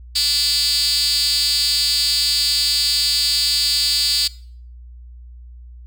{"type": "tone with high-pass filter", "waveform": "5% pulse", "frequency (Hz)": 289.6, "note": "D4", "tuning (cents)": -24, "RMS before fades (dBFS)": -18, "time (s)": [0.15, 4.28], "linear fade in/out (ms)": 10, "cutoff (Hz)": 4700, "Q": 9.1, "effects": ["noise-tail reverb RT60 0.5 s tail -20 dB re dry", "added 60 Hz sine -36 dBFS peak until 5.86 s"]}